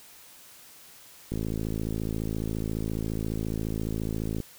click train, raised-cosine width 3 ms, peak -18 dBFS, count 169, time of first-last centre 1.32-4.403 s, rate 54.5 Hz, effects white hiss -51 dBFS RMS until 4.58 s

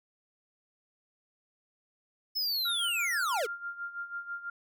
square linear sweep, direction down, 5274 to 371.4 Hz, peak -29 dBFS, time 2.35-3.47 s, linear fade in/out 20 ms
sine tone with tremolo, 1396.9 Hz, F6, in tune, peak -33 dBFS, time 2.65-4.5 s, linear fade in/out 5 ms, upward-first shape sine, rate 6.1 Hz, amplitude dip 75%
effects none

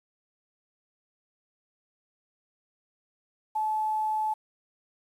sine tone with quantisation, 864 Hz, A5, 32 cents flat, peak -25 dBFS, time 3.55-4.34 s, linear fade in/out 10 ms, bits 9, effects resampled to 32000 Hz

